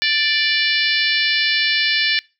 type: harmonic tone with a mistuned harmonic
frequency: 587.3 Hz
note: D5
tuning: in tune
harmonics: 3 / 4 / 5 / 6 / 7 / 8 / 9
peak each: -21 / -22 / -23 / -24 / -24 / -25 / -26 dBFS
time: 0.02-2.19 s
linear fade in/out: 0 ms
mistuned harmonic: 8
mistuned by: -32 cents
effects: noise-tail reverb RT60 0.3 s tail -24 dB re dry